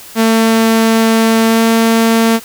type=tone with pitch glide; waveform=sawtooth; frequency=224.7 to 226.7 Hz; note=A3 to A#3; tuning=+37 to -48 cents; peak=-4 dBFS; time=0.15-2.4 s; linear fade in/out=50 ms; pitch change=+15 cents; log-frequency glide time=1.46-1.62 s; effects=white hiss -34 dBFS RMS until 2.44 s